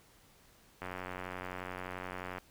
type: click train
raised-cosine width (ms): 0.5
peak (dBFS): -25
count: 144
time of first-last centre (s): 0.82-2.383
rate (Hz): 91.5
effects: pink hiss -63 dBFS RMS until 2.5 s